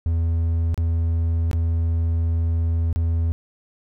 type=tone with dropouts; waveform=triangle; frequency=82.8 Hz; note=E2; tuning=8 cents sharp; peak=-16 dBFS; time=0.06-3.32 s; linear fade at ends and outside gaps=0 ms; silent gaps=0.744-0.777 / 1.513-1.531 / 2.928-2.96 s; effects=none